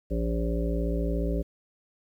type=harmonic tone; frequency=57.1 Hz; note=A#1; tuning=35 cents flat; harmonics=1 / 3 / 5 / 7 / 9 / 10; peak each=-27 / -32 / -34 / -35 / -37 / -37 dBFS; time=0.1-1.43 s; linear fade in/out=20 ms; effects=10-bit